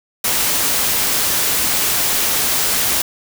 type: noise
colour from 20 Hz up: white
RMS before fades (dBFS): -17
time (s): 0.24-3.02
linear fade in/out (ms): 5
effects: none